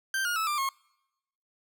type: tone with pitch steps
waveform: 40% pulse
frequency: 1568 / 1429.6 / 1303.4 / 1188.3 / 1083.4 Hz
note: G6 / F6 / E6 / D6 / C#6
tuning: 0 / +40 / -20 / +20 / -40 cents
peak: -26 dBFS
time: 0.14-0.69 s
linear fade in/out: 2 ms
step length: 110 ms
effects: noise-tail reverb RT60 0.9 s tail -26 dB re dry

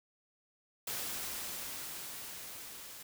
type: noise with level ramp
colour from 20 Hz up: white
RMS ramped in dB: -38 to -49 dBFS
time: 0.87-3.03 s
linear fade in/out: 5 ms
effects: none

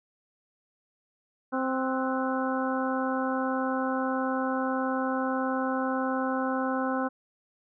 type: harmonic tone with a mistuned harmonic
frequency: 261.6 Hz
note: C4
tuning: in tune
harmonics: 1 / 2 / 3 / 4 / 5 / 6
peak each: -29 / -32 / -34 / -35 / -36 / -37 dBFS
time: 1.52-7.09 s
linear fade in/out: 20 ms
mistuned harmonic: 6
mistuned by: -91 cents
effects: none

